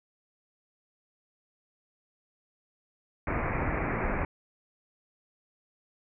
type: low-pass noise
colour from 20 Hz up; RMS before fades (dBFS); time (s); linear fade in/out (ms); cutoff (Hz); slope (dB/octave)
pink; -30; 3.27-4.25; 2; 2400; 96
effects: none